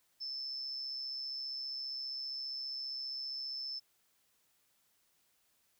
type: tone with amplitude modulation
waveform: sine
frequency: 5274 Hz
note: E8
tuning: in tune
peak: -36 dBFS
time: 0.2-3.8 s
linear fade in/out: 20 ms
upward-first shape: sine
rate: 135 Hz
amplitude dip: 45%
effects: white hiss -74 dBFS RMS until 5.79 s